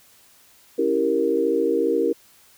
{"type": "chord", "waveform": "sine", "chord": "C# diminished seventh", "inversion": "none", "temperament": "equal", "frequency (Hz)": [277.2, 329.6, 392, 466.2], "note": ["C#4", "E4", "G4", "Bb4"], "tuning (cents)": [0, 0, 0, 0], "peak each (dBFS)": [-27, -24, -24, -21], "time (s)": [0.78, 2.13], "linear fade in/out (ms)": 10, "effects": ["white hiss -54 dBFS RMS until 2.57 s"]}